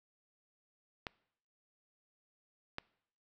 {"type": "clicks", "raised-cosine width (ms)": 0.3, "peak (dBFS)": -22, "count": 2, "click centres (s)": [1.068, 2.784], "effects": ["noise-tail reverb RT60 0.7 s tail -23 dB re dry"]}